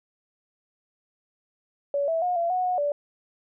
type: tone with pitch steps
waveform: sine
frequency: 567 / 655 / 719 / 681 / 734 / 728 / 580 Hz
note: C#5 / E5 / F#5 / F5 / F#5 / F#5 / D5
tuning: +39 / -11 / -50 / -44 / -14 / -28 / -22 cents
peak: -22 dBFS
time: 1.94-2.92 s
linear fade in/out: 2 ms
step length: 140 ms
effects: none